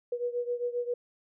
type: beating tone pair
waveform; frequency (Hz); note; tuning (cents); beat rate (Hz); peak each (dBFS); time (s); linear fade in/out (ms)
sine; 482.5 / 490; B4 / B4; -40 / -14; 7.5; -31 / -34; 0.12-0.94; 5
effects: none